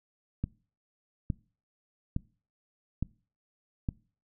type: click train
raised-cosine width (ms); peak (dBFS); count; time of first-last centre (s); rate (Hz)
5; -17; 5; 0.44-3.888; 1.16
effects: noise-tail reverb RT60 0.4 s tail -23 dB re dry